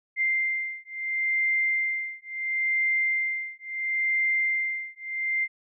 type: beating tone pair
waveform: sine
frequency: 2093 / 2093.73 Hz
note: C7 / C7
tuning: 0 / +1 cents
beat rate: 0.73 Hz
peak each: -27 dBFS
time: 0.16-5.48 s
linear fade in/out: 50 ms
effects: none